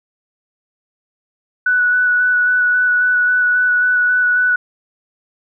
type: tone with vibrato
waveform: sine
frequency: 1480 Hz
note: F#6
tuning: in tune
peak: -11 dBFS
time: 1.66-4.56 s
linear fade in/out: 5 ms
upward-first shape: square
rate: 3.7 Hz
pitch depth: 11 cents each way
effects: none